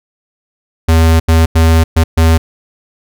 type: tone bursts at uneven times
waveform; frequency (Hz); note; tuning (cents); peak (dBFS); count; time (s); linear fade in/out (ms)
square; 81.4; E2; -21; -6; 5; 0.88-1.2 / 1.28-1.46 / 1.55-1.84 / 1.96-2.04 / 2.17-2.38; 10
effects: none